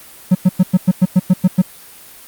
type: tone bursts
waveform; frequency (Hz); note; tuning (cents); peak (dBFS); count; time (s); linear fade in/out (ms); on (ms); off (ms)
triangle; 183.8; F#3; -11; -4; 10; 0.31-1.62; 10; 41; 100
effects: white hiss -39 dBFS RMS until 2.27 s + Opus 32 kbps